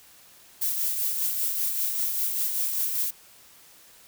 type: noise with tremolo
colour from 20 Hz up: violet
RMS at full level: -25 dBFS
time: 0.61-3.11 s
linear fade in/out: 10 ms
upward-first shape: triangle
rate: 5.1 Hz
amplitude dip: 45%
effects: white hiss -53 dBFS RMS until 4.07 s